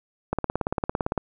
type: click train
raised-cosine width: 1 ms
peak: -10 dBFS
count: 16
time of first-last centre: 0.33-1.177 s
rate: 17.7 Hz
effects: none